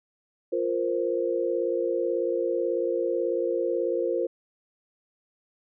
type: chord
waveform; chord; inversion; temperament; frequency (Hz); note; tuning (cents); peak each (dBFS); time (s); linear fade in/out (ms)
sine; F suspended fourth; none; just; 349.2 / 465.6 / 523.8; F4 / Bb4 / C5; 0 / -2 / +2; -28 / -28 / -28; 0.52-4.27; 10
effects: none